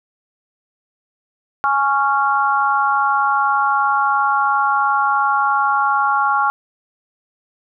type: chord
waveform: sine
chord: Db major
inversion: second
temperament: just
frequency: 831.5 / 1108.7 / 1385.9 Hz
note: Ab5 / Db6 / F6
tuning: +2 / 0 / -14 cents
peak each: -18 dBFS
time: 1.64-6.5 s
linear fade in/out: 0 ms
effects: none